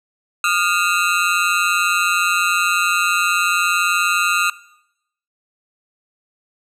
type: ring-modulated tone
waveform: 25% pulse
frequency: 1318.5 Hz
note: E6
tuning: in tune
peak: -8 dBFS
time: 0.44-4.5 s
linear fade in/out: 2 ms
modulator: 90.2 Hz
effects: noise-tail reverb RT60 0.8 s tail -19 dB re dry + low-pass 11000 Hz 12 dB/octave